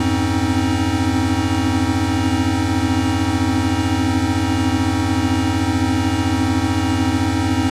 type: tone cluster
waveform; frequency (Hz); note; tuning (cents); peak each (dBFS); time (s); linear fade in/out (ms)
square; 86.6 / 102.4 / 258.1 / 271.8 / 315.6; F2 / G#2 / C4 / C#4 / D#4; -14 / -24 / -23 / -34 / +25; -23; 0-7.7; 5
effects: low-pass 9000 Hz 12 dB/octave